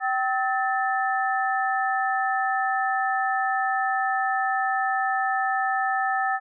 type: tone cluster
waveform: sine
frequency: 771 / 1291 / 1770 Hz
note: G5 / E6 / A6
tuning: -29 / -37 / +10 cents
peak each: -24 / -28 / -27 dBFS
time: 0-6.4 s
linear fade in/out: 50 ms
effects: none